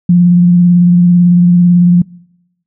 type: tone with vibrato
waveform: sine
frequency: 175.8 Hz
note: F3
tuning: 12 cents sharp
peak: -3 dBFS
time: 0.09-2.02 s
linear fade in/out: 5 ms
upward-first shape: square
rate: 18 Hz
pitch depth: 17 cents each way
effects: noise-tail reverb RT60 0.9 s tail -25 dB re dry

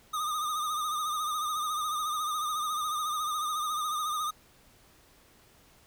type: tone with vibrato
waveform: square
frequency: 1226 Hz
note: D#6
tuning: 26 cents flat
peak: -30 dBFS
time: 0.13-4.31 s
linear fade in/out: 10 ms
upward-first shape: sine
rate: 14 Hz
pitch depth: 58 cents each way
effects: pink hiss -60 dBFS RMS until 5.86 s

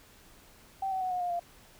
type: tone with pitch steps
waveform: sine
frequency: 774 / 757.2 / 740.8 / 724.7 / 708.9 / 693.6 Hz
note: G5 / F#5 / F#5 / F#5 / F5 / F5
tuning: -22 / +40 / +2 / -36 / +26 / -12 cents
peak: -29 dBFS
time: 0.82-1.396 s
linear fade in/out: 5 ms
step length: 96 ms
effects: pink hiss -57 dBFS RMS until 1.79 s

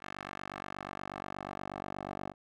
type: tone with band-pass filter sweep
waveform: 10% pulse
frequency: 48.35 Hz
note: G1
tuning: 23 cents flat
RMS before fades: -42 dBFS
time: 0-2.34 s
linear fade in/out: 50 ms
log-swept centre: 1600 to 670 Hz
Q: 1.1
effects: none

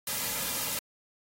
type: noise with comb filter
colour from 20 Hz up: white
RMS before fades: -32 dBFS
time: 0.07-0.79 s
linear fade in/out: 2 ms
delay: 2.7 ms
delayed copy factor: -0.55
effects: AAC 48 kbps

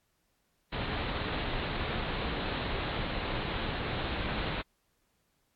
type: low-pass noise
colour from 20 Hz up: pink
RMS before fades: -34 dBFS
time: 0.72-4.62 s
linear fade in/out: 10 ms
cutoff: 4100 Hz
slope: 96 dB/octave
effects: pink hiss -75 dBFS RMS until 5.55 s + AAC 64 kbps

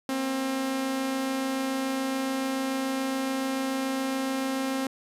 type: tone pair together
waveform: sawtooth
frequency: 239.4 / 266.4 Hz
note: A#3 / C4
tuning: +46 / +31 cents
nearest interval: major second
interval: 185 cents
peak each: -34 / -23 dBFS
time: 0.09-4.87 s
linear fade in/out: 2 ms
effects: resampled to 32000 Hz

